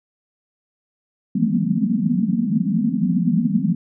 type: band-pass noise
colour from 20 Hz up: white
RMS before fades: -19 dBFS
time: 1.35-3.75 s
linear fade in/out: 5 ms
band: 160 to 250 Hz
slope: 96 dB/octave
effects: none